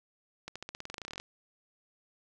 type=accelerating click train; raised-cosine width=0.2 ms; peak=-23 dBFS; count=18; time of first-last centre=0.48-1.2 s; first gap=76 ms; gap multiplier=0.92; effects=none